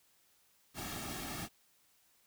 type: noise with comb filter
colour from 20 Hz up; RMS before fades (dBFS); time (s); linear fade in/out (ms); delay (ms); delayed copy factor
pink; -42; 0.74-1.49; 50; 2; -0.7
effects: white hiss -70 dBFS RMS until 2.26 s